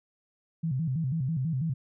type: tone with vibrato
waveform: sine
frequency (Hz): 145.7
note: D3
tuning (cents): -13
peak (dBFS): -26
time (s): 0.63-1.74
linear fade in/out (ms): 10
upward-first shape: square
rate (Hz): 6.1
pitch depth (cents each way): 200
effects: none